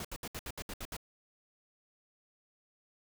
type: noise bursts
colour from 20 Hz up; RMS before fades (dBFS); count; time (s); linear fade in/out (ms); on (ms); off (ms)
pink; -41; 9; 0-0.967; 2; 47; 68
effects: none